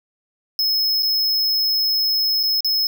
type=tone with dropouts; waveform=square; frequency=5180 Hz; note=E8; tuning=31 cents flat; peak=-17 dBFS; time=0.59-2.87 s; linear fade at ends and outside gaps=1 ms; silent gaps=1.024-1.03 / 2.43-2.435 / 2.606-2.646 s; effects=none